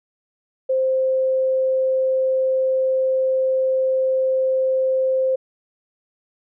sine tone, 523.3 Hz, C5, in tune, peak -16 dBFS, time 0.69-5.36 s, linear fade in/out 10 ms, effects none

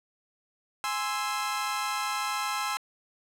sawtooth chord, Ab augmented, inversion none, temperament equal, 830.6 / 1046.5 / 1318.5 Hz, Ab5 / C6 / E6, 0 / 0 / 0 cents, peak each -30 / -29 / -29 dBFS, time 0.84-2.77 s, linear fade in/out 0 ms, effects low-pass 12000 Hz 12 dB/octave

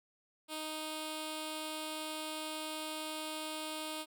5% pulse tone with notch filter, 311.1 Hz, D#4, in tune, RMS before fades -41 dBFS, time 0.48-4.06 s, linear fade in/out 50 ms, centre 1800 Hz, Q 1.2, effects none

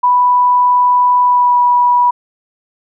sine tone with pitch glide, 987.8 to 976.5 Hz, B5 to B5, 0 to -20 cents, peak -7 dBFS, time 0.03-2.11 s, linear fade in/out 10 ms, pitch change -20 cents, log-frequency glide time 1.24-1.58 s, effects none

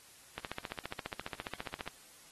click train, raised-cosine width 0.3 ms, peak -22 dBFS, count 23, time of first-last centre 0.38-1.877 s, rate 14.7 Hz, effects white hiss -58 dBFS RMS until 2.31 s + AAC 32 kbps

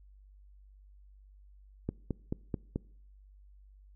click train, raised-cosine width 3 ms, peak -19 dBFS, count 5, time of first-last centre 1.89-2.76 s, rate 4.6 Hz, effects noise-tail reverb RT60 0.6 s tail -24 dB re dry + added 49 Hz sine -54 dBFS peak until 3.95 s

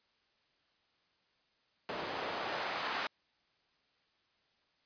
white noise with band-pass filter sweep, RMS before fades -38 dBFS, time 1.89-3.07 s, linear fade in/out 0 ms, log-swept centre 480 to 1100 Hz, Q 0.84, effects white hiss -74 dBFS RMS until 4.85 s + resampled to 11025 Hz

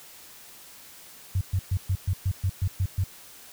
sine tone bursts, 93.9 Hz, F#2, 26 cents sharp, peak -21 dBFS, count 10, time 1.35-3.04 s, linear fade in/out 5 ms, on 61 ms, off 120 ms, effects white hiss -48 dBFS RMS until 3.52 s

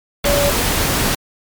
sine tone in noise, 572 Hz, D5, 46 cents flat, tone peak -15 dBFS, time 0.25-0.5 s, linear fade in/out 5 ms, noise pink, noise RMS -17 dBFS, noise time 0.24-1.15 s, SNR -1 dB, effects MP3 96 kbps

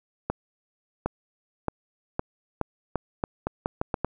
accelerating click train, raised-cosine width 1 ms, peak -11 dBFS, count 12, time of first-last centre 0.3-4.046 s, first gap 760 ms, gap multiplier 0.82, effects none

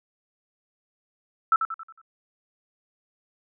sine tone with echo, 1322 Hz, E6, 5 cents sharp, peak -15 dBFS, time 1.52-1.56 s, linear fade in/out 2 ms, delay 91 ms, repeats 5, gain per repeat -7 dB, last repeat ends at 2.015 s, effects none

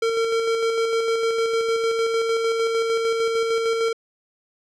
square tone with tremolo, 455.1 Hz, A#4, 42 cents flat, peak -19 dBFS, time 0.02-3.93 s, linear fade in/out 5 ms, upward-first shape square, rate 6.6 Hz, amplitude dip 30%, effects low-pass 6000 Hz 12 dB/octave

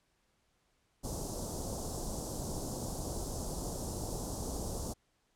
pink band-stop noise, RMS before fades -38 dBFS, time 1.03-4.94 s, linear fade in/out 20 ms, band 850 to 5500 Hz, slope 24 dB/octave, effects pink hiss -75 dBFS RMS until 5.35 s + low-pass 10000 Hz 12 dB/octave

